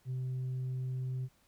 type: tone with tanh clipping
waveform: sine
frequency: 128.6 Hz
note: C3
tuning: 30 cents flat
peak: -34 dBFS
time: 0.05-1.29 s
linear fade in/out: 50 ms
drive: 1 dB
effects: pink hiss -69 dBFS RMS until 1.47 s